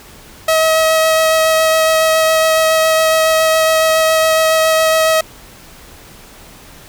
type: tone with vibrato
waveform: sawtooth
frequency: 639 Hz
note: D#5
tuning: 46 cents sharp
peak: -6 dBFS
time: 0.48-5.21 s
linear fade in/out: 5 ms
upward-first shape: sine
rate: 7.2 Hz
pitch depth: 9 cents each way
effects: pink hiss -39 dBFS RMS until 6.88 s